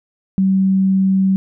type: tone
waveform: sine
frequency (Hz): 191.4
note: G3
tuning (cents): -41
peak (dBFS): -11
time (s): 0.38-1.36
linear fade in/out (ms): 0
effects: none